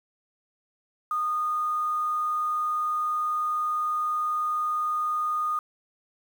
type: tone with quantisation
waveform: sine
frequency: 1229 Hz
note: D#6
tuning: 22 cents flat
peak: -24 dBFS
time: 1.11-5.59 s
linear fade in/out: 2 ms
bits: 8
effects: none